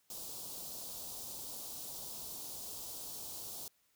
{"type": "band-stop noise", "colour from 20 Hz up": "white", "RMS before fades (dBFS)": -45, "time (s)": [0.1, 3.68], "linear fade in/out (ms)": 2, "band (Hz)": [980, 3700], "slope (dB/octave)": 24, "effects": ["white hiss -74 dBFS RMS until 3.95 s"]}